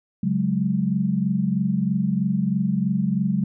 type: chord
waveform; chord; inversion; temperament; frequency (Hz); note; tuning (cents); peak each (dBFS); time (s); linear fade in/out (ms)
sine; C# suspended fourth; none; just; 138.59 / 184.79 / 207.9; C#3 / F#3 / G#3; 0 / -2 / +2; -27 / -22 / -23; 0.23-3.44; 5
effects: none